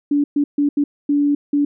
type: tone bursts at uneven times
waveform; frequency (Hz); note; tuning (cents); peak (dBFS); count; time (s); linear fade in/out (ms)
sine; 288.5; D4; -31; -13; 6; 0.11-0.24 / 0.36-0.44 / 0.58-0.69 / 0.77-0.84 / 1.09-1.35 / 1.53-1.65; 5
effects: none